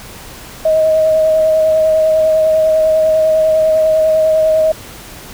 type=tone with vibrato; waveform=sine; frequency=631 Hz; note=D#5; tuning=24 cents sharp; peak=-8 dBFS; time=0.65-4.72 s; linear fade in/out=5 ms; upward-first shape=sine; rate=10 Hz; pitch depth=16 cents each way; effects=pink hiss -33 dBFS RMS until 5.33 s